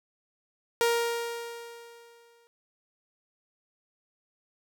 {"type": "tone with exponential decay", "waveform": "sawtooth", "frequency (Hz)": 468.5, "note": "A#4", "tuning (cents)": 9, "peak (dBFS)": -17, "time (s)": [0.81, 2.47], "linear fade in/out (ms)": 0, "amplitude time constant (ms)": 360, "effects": []}